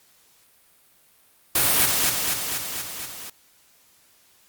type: noise with echo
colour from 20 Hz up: white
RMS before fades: -19 dBFS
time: 1.55-1.86 s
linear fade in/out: 5 ms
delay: 240 ms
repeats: 6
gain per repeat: -3 dB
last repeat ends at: 3.3 s
effects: white hiss -58 dBFS RMS until 4.48 s + Opus 48 kbps